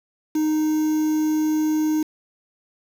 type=tone with quantisation; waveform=triangle; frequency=309.4 Hz; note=D#4; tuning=10 cents flat; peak=-16 dBFS; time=0.35-2.03 s; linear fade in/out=5 ms; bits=6; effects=none